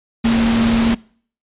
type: tone in noise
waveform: sine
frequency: 229.4 Hz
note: A#3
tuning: 28 cents flat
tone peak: -12 dBFS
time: 0.24-0.95 s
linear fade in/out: 10 ms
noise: pink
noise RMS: -21 dBFS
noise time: 0.24-0.95 s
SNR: +6 dB
effects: noise-tail reverb RT60 0.5 s tail -23 dB re dry + resampled to 8000 Hz